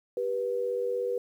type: tone pair together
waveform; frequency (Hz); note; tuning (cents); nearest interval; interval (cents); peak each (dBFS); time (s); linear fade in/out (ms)
sine; 392 / 488.5; G4 / B4; 0 / -19; major third; 381; -33 / -28; 0.17-1.18; 2
effects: 10-bit